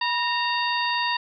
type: harmonic tone with a mistuned harmonic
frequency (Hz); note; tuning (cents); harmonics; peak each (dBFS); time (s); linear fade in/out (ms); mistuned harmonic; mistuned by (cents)
924; A#5; -16; 1 / 2 / 3 / 4 / 5; -25 / -28 / -30 / -31 / -32; 0.01-1.17; 5; 1; +85
effects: none